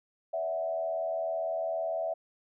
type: tone with frequency modulation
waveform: sine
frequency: 656 Hz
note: E5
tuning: 9 cents flat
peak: -29 dBFS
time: 0.33-2.14 s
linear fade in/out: 10 ms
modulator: 82.1 Hz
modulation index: 0.72
effects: none